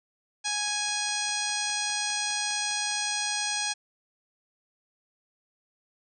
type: harmonic tone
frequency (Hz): 830.6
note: G#5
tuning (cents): 0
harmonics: 1 / 2 / 3 / 4 / 5 / 6 / 7 / 8 / 10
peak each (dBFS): -36 / -36 / -36 / -36 / -36 / -36 / -36 / -36 / -36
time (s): 0.44-3.74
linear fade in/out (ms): 20
type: click train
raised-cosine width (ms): 0.3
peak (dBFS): -32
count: 13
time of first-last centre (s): 0.48-2.914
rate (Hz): 4.93
effects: none